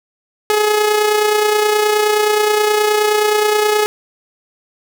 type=tone with amplitude modulation; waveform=sawtooth; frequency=422.8 Hz; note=G#4; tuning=31 cents sharp; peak=-6 dBFS; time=0.5-3.86 s; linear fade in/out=0 ms; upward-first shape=sine; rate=29.5 Hz; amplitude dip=45%; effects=none